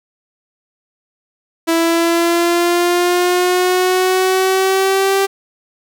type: linear sweep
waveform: sawtooth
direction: up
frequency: 329.6 to 392 Hz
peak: -8 dBFS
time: 1.67-5.27 s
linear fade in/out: 20 ms
effects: none